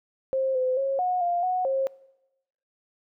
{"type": "tone with pitch steps", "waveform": "sine", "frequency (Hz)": [530, 512, 543, 728, 699, 735, 536], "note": ["C5", "C5", "C#5", "F#5", "F5", "F#5", "C5"], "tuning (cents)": [22, -38, -36, -28, 1, -12, 42], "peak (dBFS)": -22, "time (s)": [0.33, 1.87], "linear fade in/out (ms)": 0, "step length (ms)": 220, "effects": ["noise-tail reverb RT60 0.9 s tail -22 dB re dry"]}